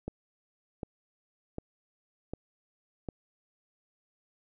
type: click train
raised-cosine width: 2 ms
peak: -22 dBFS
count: 5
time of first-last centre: 0.08-3.088 s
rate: 1.33 Hz
effects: none